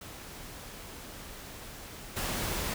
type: noise with level steps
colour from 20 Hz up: pink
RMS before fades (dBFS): -45 / -33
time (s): 0.01-2.74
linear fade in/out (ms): 5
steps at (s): 2.16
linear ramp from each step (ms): 10
effects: none